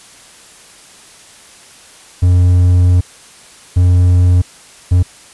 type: tone bursts at uneven times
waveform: triangle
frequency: 89.5 Hz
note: F2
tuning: 43 cents sharp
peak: -4 dBFS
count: 3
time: 2.22-3.01 / 3.76-4.42 / 4.91-5.03 s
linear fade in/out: 10 ms
effects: white hiss -40 dBFS RMS until 5.33 s + resampled to 24000 Hz